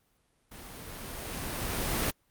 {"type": "noise with level ramp", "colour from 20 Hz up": "pink", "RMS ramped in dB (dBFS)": [-47, -28], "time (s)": [0.51, 2.11], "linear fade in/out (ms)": 10, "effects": ["pink hiss -71 dBFS RMS until 2.3 s", "Opus 32 kbps"]}